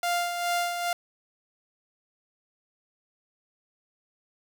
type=tone with tremolo; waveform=sawtooth; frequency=698.5 Hz; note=F5; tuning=in tune; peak=-20 dBFS; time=0.03-0.93 s; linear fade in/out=2 ms; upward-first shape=sine; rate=2.4 Hz; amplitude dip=50%; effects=none